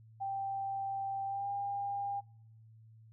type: tone with pitch glide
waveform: sine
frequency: 784 to 801.9 Hz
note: G5 to G5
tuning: 0 to +39 cents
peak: -34 dBFS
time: 0.2-2.21 s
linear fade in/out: 20 ms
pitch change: +39 cents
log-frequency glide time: 1.25-1.49 s
effects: noise-tail reverb RT60 0.7 s tail -26 dB re dry + added 111 Hz sine -55 dBFS peak until 3.12 s